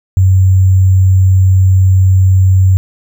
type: tone with sample-and-hold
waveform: sine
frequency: 94 Hz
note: F#2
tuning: 28 cents sharp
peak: -4 dBFS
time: 0.17-2.77 s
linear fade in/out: 0 ms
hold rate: 7350 Hz
effects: none